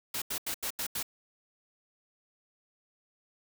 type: noise bursts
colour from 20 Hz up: white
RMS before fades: -34 dBFS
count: 6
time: 0.14-1.029 s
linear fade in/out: 5 ms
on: 79 ms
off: 83 ms
effects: none